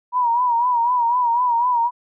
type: tone with vibrato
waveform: sine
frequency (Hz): 963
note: B5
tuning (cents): -44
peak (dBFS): -15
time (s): 0.12-1.91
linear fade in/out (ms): 50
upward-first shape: sine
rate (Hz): 4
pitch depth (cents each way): 73
effects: none